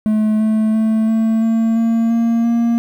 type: tone with pitch steps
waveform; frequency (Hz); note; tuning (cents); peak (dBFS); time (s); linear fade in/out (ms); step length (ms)
triangle; 215.4 / 217.9 / 220.4 / 223 / 225.6 / 228.2 / 230.9 / 233.5; A3 / A3 / A3 / A3 / A3 / A#3 / A#3 / A#3; -37 / -17 / +3 / +23 / +44 / -37 / -16 / +3; -10; 0.06-2.78; 0; 340
effects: 8-bit